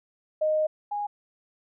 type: tone pair in turn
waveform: sine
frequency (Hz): 619 / 824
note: D#5 / G#5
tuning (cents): -9 / -14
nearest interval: perfect fourth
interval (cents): 495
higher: second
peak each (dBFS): -21 / -27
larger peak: first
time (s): 0.41-0.67 / 0.91-1.07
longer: first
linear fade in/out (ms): 10
effects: none